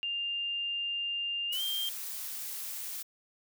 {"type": "tone with pitch glide", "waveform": "sine", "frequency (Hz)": [2800, 3179], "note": ["F7", "G7"], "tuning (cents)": [4, 24], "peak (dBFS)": -31, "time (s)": [0.03, 1.89], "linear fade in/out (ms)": 0, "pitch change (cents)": 220, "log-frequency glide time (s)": [1.49, 1.62]}
{"type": "noise", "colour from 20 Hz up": "blue", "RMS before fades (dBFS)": -39, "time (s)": [1.52, 3.03], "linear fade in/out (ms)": 10}
{"effects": []}